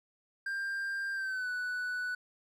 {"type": "tone with pitch glide", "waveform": "triangle", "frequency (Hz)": [1591, 1484.5], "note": ["G6", "F#6"], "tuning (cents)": [25, 5], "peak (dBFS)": -31, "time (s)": [0.46, 2.15], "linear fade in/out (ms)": 5, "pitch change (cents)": -120, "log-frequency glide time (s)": [1.13, 1.49], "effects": []}